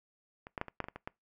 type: clicks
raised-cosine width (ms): 0.5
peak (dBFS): -30 / -21 / -18 / -28 / -18 / -25 / -26 / -27 / -23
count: 9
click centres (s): 0.469 / 0.578 / 0.614 / 0.683 / 0.803 / 0.842 / 0.885 / 0.96 / 1.075
effects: noise-tail reverb RT60 0.2 s tail -24 dB re dry